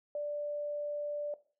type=tone; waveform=sine; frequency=587.3 Hz; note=D5; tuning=in tune; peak=-33 dBFS; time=0.15-1.34 s; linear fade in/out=2 ms; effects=noise-tail reverb RT60 0.4 s tail -17 dB re dry